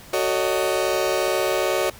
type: chord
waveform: 35% pulse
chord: D# half-diminished seventh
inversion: first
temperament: just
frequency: 373.4 / 448 / 560 / 622.3 Hz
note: F#4 / A4 / C#5 / D#5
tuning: +16 / +31 / +18 / 0 cents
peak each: -23 / -26 / -23 / -24 dBFS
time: 0.13-1.9 s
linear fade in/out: 5 ms
effects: pink hiss -44 dBFS RMS until 1.99 s